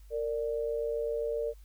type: tone pair together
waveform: sine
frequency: 459.7 / 587.3 Hz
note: A#4 / D5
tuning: -24 / 0 cents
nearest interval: major third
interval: 424 cents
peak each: -31 / -34 dBFS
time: 0.1-1.54 s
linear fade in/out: 50 ms
effects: added 50 Hz sine -49 dBFS peak until 1.64 s + white hiss -67 dBFS RMS until 1.64 s